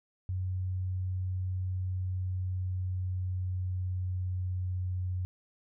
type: tone with pitch glide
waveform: sine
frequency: 92.5 to 91.38 Hz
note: F#2 to F#2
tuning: 0 to -21 cents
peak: -30 dBFS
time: 0.29-5.25 s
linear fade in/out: 0 ms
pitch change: -21 cents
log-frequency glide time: 1.7-5.14 s
effects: none